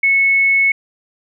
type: tone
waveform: sine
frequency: 2200 Hz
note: C#7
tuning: 14 cents flat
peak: -10 dBFS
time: 0.03-0.72 s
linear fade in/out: 5 ms
effects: none